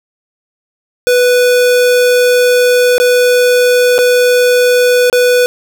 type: tone with dropouts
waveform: square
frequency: 493.9 Hz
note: B4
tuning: in tune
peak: -7 dBFS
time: 1.07-5.46 s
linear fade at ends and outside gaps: 0 ms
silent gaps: 2.981-3 / 3.981-3.988 / 5.099-5.128 s
effects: none